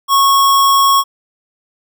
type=tone with sample-and-hold; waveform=sine; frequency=1100 Hz; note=C#6; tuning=14 cents flat; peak=-7 dBFS; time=0.08-1.04 s; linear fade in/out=50 ms; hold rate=4410 Hz; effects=none